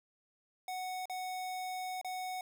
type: tone with dropouts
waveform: square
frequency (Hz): 740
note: F#5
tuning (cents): 0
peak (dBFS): -38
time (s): 0.68-2.41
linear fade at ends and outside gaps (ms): 2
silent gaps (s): 1.056-1.097 / 2.014-2.046
effects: none